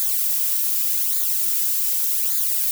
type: noise with flanger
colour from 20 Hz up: violet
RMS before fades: -21 dBFS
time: 0-2.71 s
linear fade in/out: 0 ms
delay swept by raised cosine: 0.35 to 3.05 ms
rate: 0.85 Hz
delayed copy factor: -0.85
effects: none